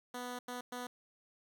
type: tone bursts at uneven times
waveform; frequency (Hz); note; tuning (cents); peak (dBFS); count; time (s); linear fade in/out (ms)
10% pulse; 246.9; B3; 0; -32; 3; 0.14-0.39 / 0.48-0.61 / 0.72-0.87; 5
effects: none